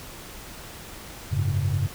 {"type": "chord", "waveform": "sine", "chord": "F# suspended second", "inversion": "none", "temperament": "equal", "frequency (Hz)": [92.5, 103.83, 138.59], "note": ["F#2", "G#2", "C#3"], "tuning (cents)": [0, 0, 0], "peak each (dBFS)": -25, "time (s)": [1.31, 1.88], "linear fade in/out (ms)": 20, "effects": ["tanh soft clip ceiling -15 dBFS", "pink hiss -41 dBFS RMS until 1.94 s"]}